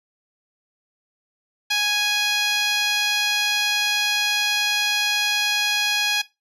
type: tone with band-pass filter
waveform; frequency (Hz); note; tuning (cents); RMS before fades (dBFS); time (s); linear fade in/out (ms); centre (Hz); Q
10% pulse; 830.6; G#5; 0; -21; 1.7-6.22; 10; 3700; 0.6
effects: noise-tail reverb RT60 0.2 s tail -17 dB re dry + resampled to 32000 Hz